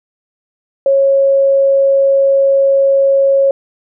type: tone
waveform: sine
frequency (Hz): 548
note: C#5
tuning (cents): -20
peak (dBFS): -7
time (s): 0.86-3.51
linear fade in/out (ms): 2
effects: none